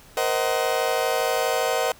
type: chord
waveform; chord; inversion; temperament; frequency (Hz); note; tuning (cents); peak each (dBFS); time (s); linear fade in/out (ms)
35% pulse; C half-diminished seventh; third; just; 470.9 / 523.3 / 627.9 / 753.5; Bb4 / C5 / Eb5 / Gb5; +18 / 0 / +16 / +31; -25; 0.17-1.92; 2
effects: pink hiss -50 dBFS RMS until 1.99 s